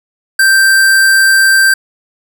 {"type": "tone", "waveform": "square", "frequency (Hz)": 1568, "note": "G6", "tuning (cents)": 0, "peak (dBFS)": -6, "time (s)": [0.39, 1.74], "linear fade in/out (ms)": 5, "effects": []}